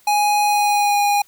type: tone with pitch glide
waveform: square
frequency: 830.6 to 818.2 Hz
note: G#5 to G#5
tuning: 0 to -26 cents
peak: -15 dBFS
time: 0.07-1.22 s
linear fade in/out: 5 ms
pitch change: -26 cents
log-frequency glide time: 0.44-0.98 s
effects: white hiss -54 dBFS RMS until 1.27 s